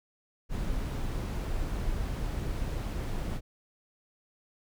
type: noise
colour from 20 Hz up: brown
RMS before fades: -32 dBFS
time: 0.49-3.41 s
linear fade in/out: 50 ms
effects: none